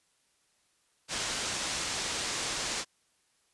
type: low-pass noise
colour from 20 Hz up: white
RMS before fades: -34 dBFS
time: 1.08-2.85 s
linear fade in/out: 50 ms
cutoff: 7700 Hz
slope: 24 dB/octave
effects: white hiss -71 dBFS RMS until 3.53 s + resampled to 24000 Hz